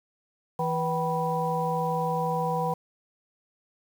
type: harmonic tone with a mistuned harmonic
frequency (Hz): 163.5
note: E3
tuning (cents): -14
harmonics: 1 / 3 / 5 / 6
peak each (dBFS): -30 / -30 / -30 / -30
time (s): 0.59-2.74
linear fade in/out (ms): 5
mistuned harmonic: 5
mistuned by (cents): -110
effects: 8-bit